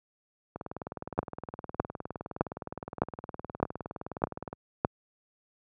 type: two click trains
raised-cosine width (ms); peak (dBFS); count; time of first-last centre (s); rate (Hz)
1; -23 / -9; 78 / 7; 0.56-4.529 / 1.19-4.849; 19.4 / 1.64
effects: high-pass 80 Hz 12 dB/octave